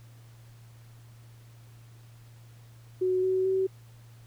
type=tone with pitch steps; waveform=sine; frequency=370 / 375.2 / 380.4 Hz; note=F#4 / F#4 / F#4; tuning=0 / +24 / +48 cents; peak=-23 dBFS; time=3.01-3.67 s; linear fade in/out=10 ms; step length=220 ms; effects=added 116 Hz sine -49 dBFS peak until 4.26 s + pink hiss -61 dBFS RMS until 4.26 s